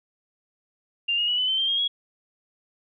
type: tone with pitch steps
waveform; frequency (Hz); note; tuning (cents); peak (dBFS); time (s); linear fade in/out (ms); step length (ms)
sine; 2794 / 2864 / 2936 / 3010 / 3086 / 3163 / 3243 / 3325; F7 / F7 / F#7 / F#7 / G7 / G7 / G#7 / G#7; 0 / +43 / -14 / +29 / -28 / +15 / -42 / +1; -21; 1.08-1.88; 10; 100
effects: none